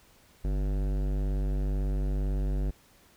sine tone with hard clipping, 49 Hz, G1, in tune, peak -28 dBFS, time 0.44-2.71 s, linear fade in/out 10 ms, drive 17 dB, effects pink hiss -60 dBFS RMS until 3.16 s

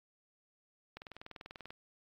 click train, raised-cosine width 0.3 ms, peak -30 dBFS, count 16, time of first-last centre 0.97-1.705 s, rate 20.4 Hz, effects AAC 32 kbps

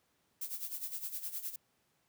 violet noise with tremolo, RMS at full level -38 dBFS, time 0.41-1.56 s, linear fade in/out 5 ms, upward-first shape sine, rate 9.7 Hz, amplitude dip 75%, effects pink hiss -75 dBFS RMS until 2.08 s + high-pass 100 Hz 12 dB/octave

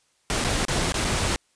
pink noise with dropouts, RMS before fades -24 dBFS, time 0.3-1.36 s, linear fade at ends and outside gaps 0 ms, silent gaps 0.441-0.446 / 0.651-0.683 / 0.922-0.942 / 1.044-1.048 s, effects white hiss -66 dBFS RMS until 1.55 s + resampled to 22050 Hz

